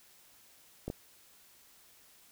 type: clicks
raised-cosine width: 2 ms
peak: -23 dBFS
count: 2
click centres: 0.88 / 0.901 s
effects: white hiss -61 dBFS RMS until 2.31 s